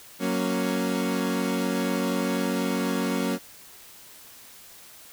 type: chord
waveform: 30% pulse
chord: F# major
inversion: none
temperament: equal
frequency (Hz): 185 / 233.1 / 277.2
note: F#3 / A#3 / C#4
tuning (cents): 0 / 0 / 0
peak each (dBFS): -26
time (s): 0.19-3.39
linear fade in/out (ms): 50
effects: white hiss -48 dBFS RMS until 5.12 s